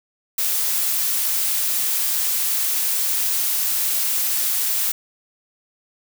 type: noise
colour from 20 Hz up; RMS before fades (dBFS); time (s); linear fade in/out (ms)
blue; -21; 0.38-4.92; 5
effects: none